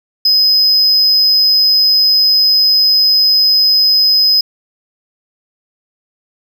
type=tone; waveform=triangle; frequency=5050 Hz; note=D#8; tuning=25 cents sharp; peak=-6 dBFS; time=0.25-4.41 s; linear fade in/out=5 ms; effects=7-bit

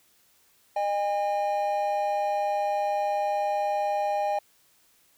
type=tone pair together; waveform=triangle; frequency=611 / 810.4 Hz; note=D#5 / G#5; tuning=-32 / -43 cents; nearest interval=perfect fourth; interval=489 cents; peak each=-26 / -24 dBFS; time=0.76-4.39 s; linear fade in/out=5 ms; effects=white hiss -63 dBFS RMS until 5.17 s

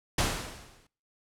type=noise with exponential decay; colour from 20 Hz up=pink; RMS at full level=-24 dBFS; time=0.18-0.87 s; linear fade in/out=5 ms; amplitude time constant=150 ms; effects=noise-tail reverb RT60 0.5 s tail -24 dB re dry + low-pass 10000 Hz 12 dB/octave

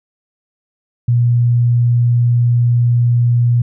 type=tone; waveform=sine; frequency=120.1 Hz; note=B2; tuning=48 cents flat; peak=-9 dBFS; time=1.08-3.62 s; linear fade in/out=5 ms; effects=none

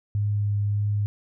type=tone with vibrato; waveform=sine; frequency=102.9 Hz; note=G#2; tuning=16 cents flat; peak=-21 dBFS; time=0.15-1.06 s; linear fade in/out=0 ms; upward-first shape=triangle; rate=1.7 Hz; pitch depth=11 cents each way; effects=none

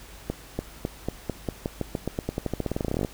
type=accelerating click train; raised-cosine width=2 ms; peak=-13 dBFS; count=29; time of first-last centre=0.3-3.048 s; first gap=290 ms; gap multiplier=0.9; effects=added 50 Hz sine -48 dBFS peak until 3.13 s + pink hiss -47 dBFS RMS until 3.13 s

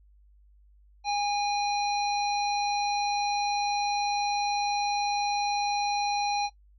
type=harmonic tone; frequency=818 Hz; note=G#5; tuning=26 cents flat; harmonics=1 / 3 / 5 / 7; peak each=-26 / -34 / -34 / -40 dBFS; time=1.04-6.5 s; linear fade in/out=50 ms; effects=noise-tail reverb RT60 0.1 s tail -20 dB re dry + added 50 Hz sine -55 dBFS peak until 6.78 s

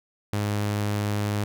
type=tone; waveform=sawtooth; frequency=103.6 Hz; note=G#2; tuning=4 cents flat; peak=-20 dBFS; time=0.33-1.44 s; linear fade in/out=0 ms; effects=none

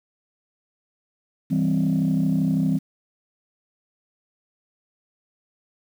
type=chord; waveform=sine; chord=C major; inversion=first; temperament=just; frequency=163.52 / 196.22 / 261.6 Hz; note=E3 / G3 / C4; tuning=-14 / +2 / 0 cents; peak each=-21 / -22 / -22 dBFS; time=1.5-2.79 s; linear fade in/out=20 ms; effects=tanh soft clip ceiling -13 dBFS + 8-bit

